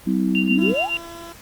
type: harmonic tone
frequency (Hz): 64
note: C2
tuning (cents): -38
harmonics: 3 / 4 / 5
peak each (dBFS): -20 / -22 / -24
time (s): 0.06-0.74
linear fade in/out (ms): 20
type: tone with tremolo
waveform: sine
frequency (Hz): 2775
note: F7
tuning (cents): -12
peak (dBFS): -19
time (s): 0.35-0.97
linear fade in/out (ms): 0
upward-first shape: sine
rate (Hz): 7.2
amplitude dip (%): 90
type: exponential sweep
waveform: sine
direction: up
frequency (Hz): 196 to 922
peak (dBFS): -20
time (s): 0.47-0.9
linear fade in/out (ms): 50
type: tone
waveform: 15% pulse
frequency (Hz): 337.8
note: E4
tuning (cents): +42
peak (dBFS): -29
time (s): 0.58-1.33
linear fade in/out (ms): 10
effects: pink hiss -44 dBFS RMS until 1.41 s + Opus 24 kbps